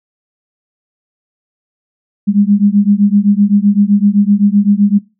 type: beating tone pair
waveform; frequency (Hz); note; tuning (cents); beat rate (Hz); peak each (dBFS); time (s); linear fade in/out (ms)
sine; 200 / 207.8; G3 / G#3; +35 / +1; 7.8; -10 / -10; 2.27-4.99; 20
effects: noise-tail reverb RT60 0.3 s tail -23 dB re dry